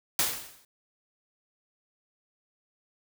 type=noise with exponential decay; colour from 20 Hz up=white; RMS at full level=-23 dBFS; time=0.19-0.65 s; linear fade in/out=2 ms; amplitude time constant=100 ms; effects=none